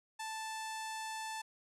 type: tone with low-pass filter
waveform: sawtooth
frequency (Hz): 880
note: A5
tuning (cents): 0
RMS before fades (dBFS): -42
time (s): 0.19-1.42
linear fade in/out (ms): 10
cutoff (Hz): 9200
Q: 1.5
effects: none